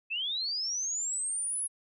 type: linear sweep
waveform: sine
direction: up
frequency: 2546 to 10548 Hz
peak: -30 dBFS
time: 0.1-1.68 s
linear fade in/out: 20 ms
effects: none